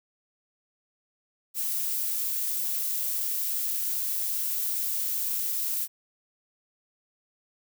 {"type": "noise", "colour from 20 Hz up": "violet", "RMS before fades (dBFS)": -29, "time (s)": [1.54, 5.88], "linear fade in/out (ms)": 50, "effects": []}